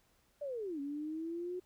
sine linear two-way sweep, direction down then up, 598 to 277.2 to 367 Hz, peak -37 dBFS, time 0.41-1.6 s, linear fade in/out 10 ms, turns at 0.8 s, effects pink hiss -72 dBFS RMS until 1.65 s

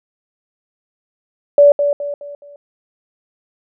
sine tone with echo, 576 Hz, D5, 34 cents flat, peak -4 dBFS, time 1.58-1.72 s, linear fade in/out 2 ms, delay 210 ms, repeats 4, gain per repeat -8 dB, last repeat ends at 2.56 s, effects none

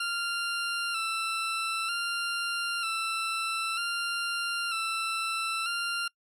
20% pulse tone with vibrato, 1362 Hz, F6, 44 cents flat, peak -24 dBFS, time 0-6.08 s, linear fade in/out 5 ms, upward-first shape square, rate 0.53 Hz, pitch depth 37 cents each way, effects noise-tail reverb RT60 0.1 s tail -26 dB re dry + low-pass 11000 Hz 12 dB/octave

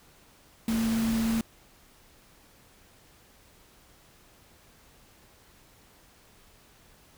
sine tone in noise, 225.8 Hz, A3, 45 cents sharp, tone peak -24 dBFS, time 0.68-1.41 s, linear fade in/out 2 ms, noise pink, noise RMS -36 dBFS, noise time 0.68-1.41 s, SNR +9 dB, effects pink hiss -58 dBFS RMS until 7.17 s

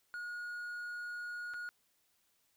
triangle tone with dropouts, 1443 Hz, F#6, 44 cents flat, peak -38 dBFS, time 0.14-1.69 s, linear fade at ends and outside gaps 0 ms, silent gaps 1.537-1.542 s, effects white hiss -75 dBFS RMS until 2.56 s

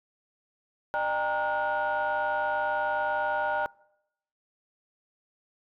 sine tone cluster, 605 / 798 / 927 / 1442 Hz, D#5 / G5 / A#5 / F#6, -49 / +31 / -10 / -45 cents, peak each -30 dBFS, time 0.94-3.66 s, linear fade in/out 0 ms, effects noise-tail reverb RT60 0.8 s tail -24 dB re dry + tanh soft clip ceiling -20 dBFS

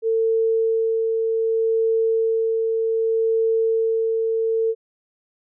sine tone with tremolo, 450 Hz, A4, 39 cents sharp, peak -16 dBFS, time 0.02-4.75 s, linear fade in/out 50 ms, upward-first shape sine, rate 0.65 Hz, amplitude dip 25%, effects none

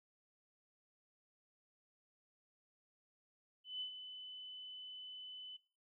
sine tone with ADSR envelope, 3012 Hz, F#7, 30 cents sharp, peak -38 dBFS, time 3.64-5.57 s, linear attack 170 ms, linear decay 95 ms, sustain -9 dB, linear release 10 ms, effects noise-tail reverb RT60 0.4 s tail -19 dB re dry

